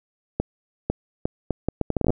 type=accelerating click train; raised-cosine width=2 ms; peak=-8 dBFS; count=14; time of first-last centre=0.4-2.104 s; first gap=500 ms; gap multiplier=0.71; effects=none